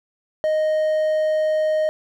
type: tone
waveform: triangle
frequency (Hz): 621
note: D#5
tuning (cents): -3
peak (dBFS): -15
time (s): 0.44-1.89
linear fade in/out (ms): 0
effects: none